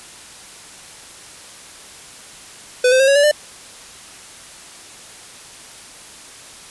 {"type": "tone with pitch steps", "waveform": "square", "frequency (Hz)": [500, 517.9, 536.5, 555.7, 575.7, 596.3], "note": ["B4", "C5", "C5", "C#5", "D5", "D5"], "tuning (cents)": [21, -18, 43, 4, -35, 26], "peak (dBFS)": -11, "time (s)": [2.84, 3.314], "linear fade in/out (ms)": 5, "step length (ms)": 79, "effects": ["white hiss -39 dBFS RMS until 6.7 s", "resampled to 24000 Hz"]}